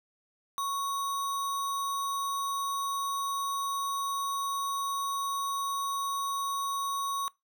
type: tone with sample-and-hold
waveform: sine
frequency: 1108.7 Hz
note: C#6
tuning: in tune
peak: -29 dBFS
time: 0.58-7.28 s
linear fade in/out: 0 ms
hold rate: 4900 Hz
effects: noise-tail reverb RT60 0.2 s tail -22 dB re dry